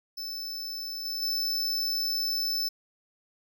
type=tone with level steps; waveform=square; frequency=5274 Hz; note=E8; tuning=in tune; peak=-34 / -31 / -27 dBFS; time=0.17-2.69 s; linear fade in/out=10 ms; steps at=1.05 / 1.22 s; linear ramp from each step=5 ms; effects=none